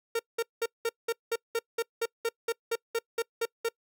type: tone bursts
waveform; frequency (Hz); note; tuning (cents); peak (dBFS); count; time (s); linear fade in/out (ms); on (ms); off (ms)
45% pulse; 460.6; A#4; -21; -26; 16; 0.15-3.688; 5; 43; 190
effects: noise-tail reverb RT60 0.1 s tail -25 dB re dry